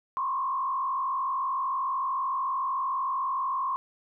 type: tone with frequency modulation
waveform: sine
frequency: 1069 Hz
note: C6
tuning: 37 cents sharp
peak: -26 dBFS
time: 0.17-3.76 s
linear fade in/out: 0 ms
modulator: 46.7 Hz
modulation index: 1.1
effects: none